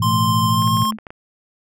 sine chord, A suspended second, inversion none, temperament equal with one note detuned, 110 / 123.47 / 167.02 Hz, A2 / B2 / E3, 0 / 0 / +23 cents, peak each -20 / -23 / -23 dBFS, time 0-0.84 s, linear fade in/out 5 ms
square tone with pitch glide, 1046.5 to 1067.9 Hz, C6 to C6, 0 to +35 cents, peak -18 dBFS, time 0.02-0.91 s, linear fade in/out 5 ms, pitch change +35 cents, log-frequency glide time 0.49-0.69 s
sine tone, 217.1 Hz, A3, 23 cents flat, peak -23 dBFS, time 0.02-0.98 s, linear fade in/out 50 ms
clicks, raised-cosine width 0.5 ms, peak -20 dBFS, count 9, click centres 0.622 / 0.675 / 0.771 / 0.82 / 0.853 / 0.923 / 0.986 / 1.068 / 1.105 s
effects none

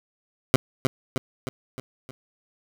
15% pulse tone with echo, 130.4 Hz, C3, 5 cents flat, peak -7 dBFS, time 0.54-0.56 s, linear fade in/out 0 ms, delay 310 ms, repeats 5, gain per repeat -5 dB, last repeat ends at 2.11 s, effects none

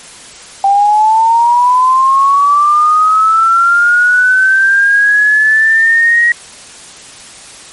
sine linear sweep, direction up, 784 to 1902 Hz, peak -5 dBFS, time 0.64-6.32 s, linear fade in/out 2 ms, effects white hiss -33 dBFS RMS until 7.72 s + MP3 48 kbps

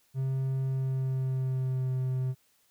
triangle tone with pitch glide, 133 to 129.29 Hz, C3 to C3, +29 to -20 cents, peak -25 dBFS, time 0.14-2.35 s, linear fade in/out 50 ms, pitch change -49 cents, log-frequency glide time 0.63-1.93 s, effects white hiss -68 dBFS RMS until 2.7 s

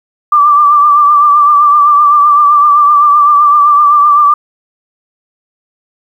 sine tone with vibrato, 1174.7 Hz, D6, in tune, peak -3 dBFS, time 0.32-4.34 s, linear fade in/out 5 ms, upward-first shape triangle, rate 7.8 Hz, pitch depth 49 cents each way, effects 7-bit

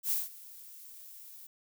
violet noise with ADSR envelope, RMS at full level -29 dBFS, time 0.03-1.47 s, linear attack 78 ms, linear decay 180 ms, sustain -21 dB, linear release 6 ms, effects none

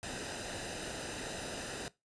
pink noise with comb filter, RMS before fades -41 dBFS, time 0.03-1.88 s, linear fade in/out 0 ms, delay 0.9 ms, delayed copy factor -0.65, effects noise-tail reverb RT60 0.2 s tail -19 dB re dry + resampled to 22050 Hz

